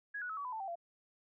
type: tone with pitch steps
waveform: sine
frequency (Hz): 1666 / 1467.2 / 1292.1 / 1137.9 / 1002.1 / 882.5 / 777.2 / 684.5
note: G#6 / F#6 / E6 / C#6 / B5 / A5 / G5 / F5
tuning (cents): +5 / -15 / -35 / +45 / +25 / +5 / -15 / -35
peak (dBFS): -38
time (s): 0.14-0.756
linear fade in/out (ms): 10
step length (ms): 77
effects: none